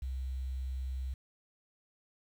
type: tone with quantisation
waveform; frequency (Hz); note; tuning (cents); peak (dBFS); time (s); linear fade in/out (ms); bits
sine; 65; C2; -11; -34; 0.02-1.14; 5; 10
effects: none